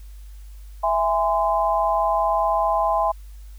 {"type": "chord", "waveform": "sine", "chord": "E augmented", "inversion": "none", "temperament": "just", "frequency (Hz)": [659.3, 824.1, 1030.1], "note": ["E5", "G#5", "B#5"], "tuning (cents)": [0, -14, -27], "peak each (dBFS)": -22, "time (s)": [0.83, 3.12], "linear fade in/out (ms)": 10, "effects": ["added 50 Hz sine -37 dBFS peak until 3.58 s", "white hiss -57 dBFS RMS until 3.58 s"]}